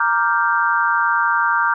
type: chord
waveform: sine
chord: G minor seventh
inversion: first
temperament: equal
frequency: 932.3 / 1174.7 / 1396.9 / 1568 Hz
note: Bb5 / D6 / F6 / G6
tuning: 0 / 0 / 0 / 0 cents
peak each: -20 dBFS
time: 0-1.74 s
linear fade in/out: 5 ms
effects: none